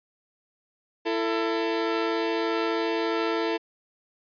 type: tone pair together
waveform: sawtooth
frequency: 334.4 / 446.4 Hz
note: E4 / A4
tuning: +25 / +25 cents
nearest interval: perfect fourth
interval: 500 cents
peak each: -23 dBFS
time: 1.05-3.58 s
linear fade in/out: 20 ms
effects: resampled to 11025 Hz